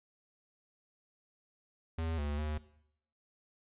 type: tone with pitch steps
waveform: square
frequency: 81.4 / 73.1 / 76 Hz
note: E2 / D2 / D#2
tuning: -21 / -7 / -40 cents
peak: -34 dBFS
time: 1.98-2.58 s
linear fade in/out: 5 ms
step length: 200 ms
effects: noise-tail reverb RT60 0.7 s tail -17 dB re dry + resampled to 8000 Hz